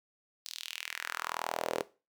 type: tone with high-pass filter sweep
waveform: sawtooth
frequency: 40.87 Hz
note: E1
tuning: 14 cents flat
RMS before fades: -38 dBFS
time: 0.45-1.82 s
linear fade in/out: 0 ms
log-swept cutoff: 4600 to 440 Hz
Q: 2.5
effects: noise-tail reverb RT60 0.3 s tail -17 dB re dry